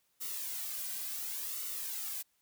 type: noise with flanger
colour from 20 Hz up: blue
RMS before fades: -39 dBFS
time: 0.2-2.23 s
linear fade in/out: 20 ms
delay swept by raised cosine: 1.2 to 2.3 ms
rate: 0.7 Hz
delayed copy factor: -0.6
effects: white hiss -75 dBFS RMS until 2.41 s

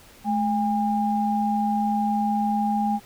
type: tone pair together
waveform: sine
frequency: 214.5 / 810 Hz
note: A3 / G#5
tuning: -44 / -43 cents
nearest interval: octave + major seventh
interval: 2301 cents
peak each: -23 dBFS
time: 0.24-3 s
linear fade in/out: 50 ms
effects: pink hiss -50 dBFS RMS until 3.05 s

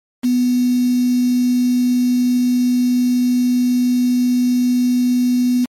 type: tone with quantisation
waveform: sine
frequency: 247.5 Hz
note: B3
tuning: 4 cents sharp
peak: -12 dBFS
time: 0.23-5.66 s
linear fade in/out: 20 ms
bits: 5
effects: MP3 64 kbps

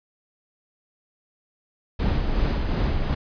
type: noise with tremolo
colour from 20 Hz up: brown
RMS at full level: -21 dBFS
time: 1.99-3.15 s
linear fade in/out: 10 ms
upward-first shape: sine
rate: 2.7 Hz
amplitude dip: 35%
effects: resampled to 11025 Hz

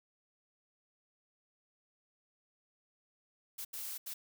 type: noise bursts at uneven times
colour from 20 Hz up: blue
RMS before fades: -42 dBFS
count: 3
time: 3.58-3.65 / 3.73-3.98 / 4.06-4.14 s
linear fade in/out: 10 ms
effects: none

